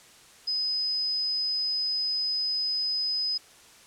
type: tone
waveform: sine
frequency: 5030 Hz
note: D#8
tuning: 18 cents sharp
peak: -25 dBFS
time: 0.47-3.38 s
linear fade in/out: 10 ms
effects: white hiss -53 dBFS RMS until 3.86 s + low-pass 9000 Hz 12 dB/octave